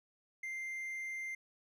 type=tone; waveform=triangle; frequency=2093 Hz; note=C7; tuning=in tune; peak=-37 dBFS; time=0.43-1.35 s; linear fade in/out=5 ms; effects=none